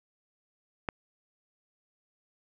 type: click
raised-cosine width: 0.5 ms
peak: -15 dBFS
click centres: 0.888 s
effects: none